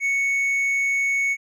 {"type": "tone with hard clipping", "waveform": "sine", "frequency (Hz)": 2217, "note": "C#7", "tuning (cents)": 0, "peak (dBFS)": -20, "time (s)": [0, 1.37], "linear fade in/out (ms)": 50, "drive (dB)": 3, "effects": []}